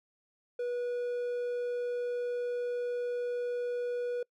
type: tone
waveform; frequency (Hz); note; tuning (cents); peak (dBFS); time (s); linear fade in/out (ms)
triangle; 486.6; B4; -26; -29; 0.59-4.23; 5
effects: noise-tail reverb RT60 0.1 s tail -26 dB re dry